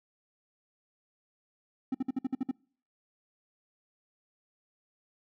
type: tone bursts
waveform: triangle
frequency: 261.6 Hz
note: C4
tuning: in tune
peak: -25 dBFS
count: 8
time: 1.92-2.513 s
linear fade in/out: 5 ms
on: 26 ms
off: 55 ms
effects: noise-tail reverb RT60 0.5 s tail -26 dB re dry